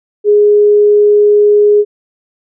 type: tone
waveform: sine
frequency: 415.3 Hz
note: G#4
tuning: in tune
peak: -4 dBFS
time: 0.24-1.85 s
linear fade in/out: 50 ms
effects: none